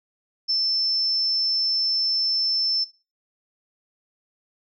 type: tone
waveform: sine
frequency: 5310 Hz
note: E8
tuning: 12 cents sharp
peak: -19 dBFS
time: 0.48-2.85 s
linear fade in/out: 20 ms
effects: noise-tail reverb RT60 0.3 s tail -19 dB re dry